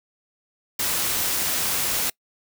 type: noise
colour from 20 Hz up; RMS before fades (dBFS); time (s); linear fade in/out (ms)
white; -24; 0.79-2.1; 5
effects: noise-tail reverb RT60 0.1 s tail -25 dB re dry